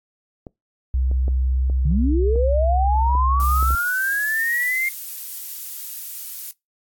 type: clicks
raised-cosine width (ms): 2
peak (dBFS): -22 / -23 / -18 / -22 / -20 / -22 / -24 / -25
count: 8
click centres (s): 0.468 / 1.114 / 1.281 / 1.699 / 2.358 / 3.152 / 3.627 / 3.706
type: tone with pitch glide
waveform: sine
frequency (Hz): 64.3 to 65.46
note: C2 to C2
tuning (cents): -30 to +1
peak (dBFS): -17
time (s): 0.94-3.75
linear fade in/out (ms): 0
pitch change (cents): +31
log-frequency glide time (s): 1.41-2.97
type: linear sweep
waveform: sine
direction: up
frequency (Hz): 130 to 2126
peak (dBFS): -19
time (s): 1.85-4.89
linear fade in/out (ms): 5
type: noise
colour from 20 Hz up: violet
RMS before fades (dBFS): -31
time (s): 3.4-6.51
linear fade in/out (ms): 0
effects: noise-tail reverb RT60 0.2 s tail -24 dB re dry + AAC 64 kbps